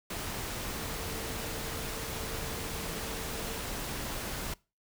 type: tone in noise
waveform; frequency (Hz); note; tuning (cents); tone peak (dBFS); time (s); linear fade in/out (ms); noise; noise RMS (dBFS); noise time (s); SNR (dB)
sine; 450.3; A4; +40; -45; 0.76-3.63; 5; pink; -37; 0.1-4.54; -11
effects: noise-tail reverb RT60 0.3 s tail -23 dB re dry